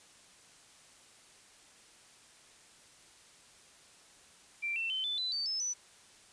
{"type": "tone with pitch steps", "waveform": "sine", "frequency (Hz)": [2354, 2688, 3070, 3507, 4005, 4574, 5224, 5966], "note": ["D7", "E7", "G7", "A7", "B7", "D8", "E8", "F#8"], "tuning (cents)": [3, 33, -37, -6, 23, -47, -17, 13], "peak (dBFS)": -32, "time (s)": [4.62, 5.74], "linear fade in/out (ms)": 20, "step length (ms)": 140, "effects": ["white hiss -59 dBFS RMS until 6.32 s", "resampled to 22050 Hz"]}